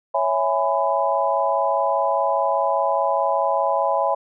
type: chord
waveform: sine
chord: C# minor seventh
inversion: none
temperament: equal with one note detuned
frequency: 554.4 / 659.3 / 830.6 / 1001.6 Hz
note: C#5 / E5 / G#5 / B5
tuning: 0 / 0 / 0 / +24 cents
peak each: -23 dBFS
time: 0.14-4.15 s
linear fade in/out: 10 ms
effects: none